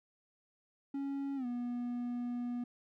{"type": "tone with pitch glide", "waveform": "triangle", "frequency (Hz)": [277.2, 242.7], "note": ["C#4", "B3"], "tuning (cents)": [0, -30], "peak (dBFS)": -33, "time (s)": [0.94, 2.64], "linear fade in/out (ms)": 5, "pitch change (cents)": -230, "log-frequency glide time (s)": [1.36, 1.46], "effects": []}